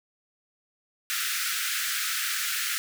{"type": "high-pass noise", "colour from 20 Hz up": "pink", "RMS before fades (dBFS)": -29, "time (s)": [1.1, 2.78], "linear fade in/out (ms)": 0, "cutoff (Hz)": 1300, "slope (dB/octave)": 96, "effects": []}